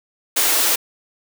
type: high-pass noise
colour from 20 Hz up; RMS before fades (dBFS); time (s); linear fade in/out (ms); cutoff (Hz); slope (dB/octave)
white; -17; 0.36-0.76; 10; 260; 96
effects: none